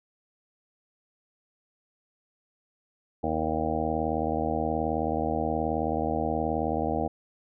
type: harmonic tone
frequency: 78.8 Hz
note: D#2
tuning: 23 cents sharp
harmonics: 1 / 2 / 3 / 4 / 6 / 7 / 8 / 9 / 10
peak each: -35 / -37 / -33 / -33 / -33 / -35 / -36 / -33 / -33 dBFS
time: 3.23-7.08 s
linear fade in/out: 10 ms
effects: none